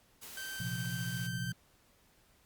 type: noise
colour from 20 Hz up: white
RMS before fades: -48 dBFS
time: 0.21-1.28 s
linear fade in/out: 20 ms
type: tone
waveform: sawtooth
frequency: 1555 Hz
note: G6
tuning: 14 cents flat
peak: -37 dBFS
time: 0.37-1.52 s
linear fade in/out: 2 ms
type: chord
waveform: sine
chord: Bb suspended second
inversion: none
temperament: just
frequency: 116.54 / 131.11 / 174.81 Hz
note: Bb2 / C3 / F3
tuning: 0 / +4 / +2 cents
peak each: -40 dBFS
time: 0.6-1.53 s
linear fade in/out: 5 ms
effects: pink hiss -67 dBFS RMS until 2.45 s + Opus 48 kbps